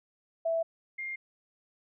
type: tone pair in turn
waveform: sine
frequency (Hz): 659.3 / 2117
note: E5 / C7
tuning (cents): 0 / +20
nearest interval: octave + minor sixth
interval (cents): 2020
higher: second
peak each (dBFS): -26 / -34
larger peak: first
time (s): 0.45-0.63 / 0.98-1.16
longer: neither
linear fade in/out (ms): 10
effects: none